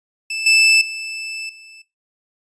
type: tone with level steps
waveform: sawtooth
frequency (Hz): 2637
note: E7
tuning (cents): 0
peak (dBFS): -19 / -7 / -23 / -37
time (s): 0.3-1.82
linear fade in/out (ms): 5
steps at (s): 0.46 / 0.81 / 1.49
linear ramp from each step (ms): 5
effects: noise-tail reverb RT60 0.2 s tail -17 dB re dry + resampled to 22050 Hz